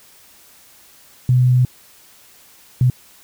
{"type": "tone bursts at uneven times", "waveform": "sine", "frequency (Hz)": 125.8, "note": "B2", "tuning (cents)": 32, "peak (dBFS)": -10, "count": 2, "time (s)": [[1.29, 1.65], [2.81, 2.9]], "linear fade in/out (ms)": 2, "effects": ["white hiss -48 dBFS RMS until 3.23 s"]}